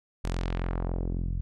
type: tone with low-pass filter sweep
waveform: sawtooth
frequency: 43.65 Hz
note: F1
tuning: in tune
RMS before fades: -30 dBFS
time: 0.24-1.41 s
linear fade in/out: 0 ms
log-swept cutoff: 9800 to 110 Hz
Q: 1.1
effects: none